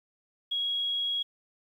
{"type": "tone", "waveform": "sine", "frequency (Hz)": 3311, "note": "G#7", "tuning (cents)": -6, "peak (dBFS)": -27, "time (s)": [0.51, 1.23], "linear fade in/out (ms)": 10, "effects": ["10-bit"]}